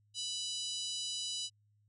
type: harmonic tone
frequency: 987.8 Hz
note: B5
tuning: in tune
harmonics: 3 / 4 / 5 / 6 / 7 / 8 / 9 / 10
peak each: -42 / -41 / -43 / -47 / -46 / -51 / -51 / -53 dBFS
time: 0.14-1.5 s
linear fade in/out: 50 ms
effects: added 104 Hz sine -68 dBFS peak until 1.88 s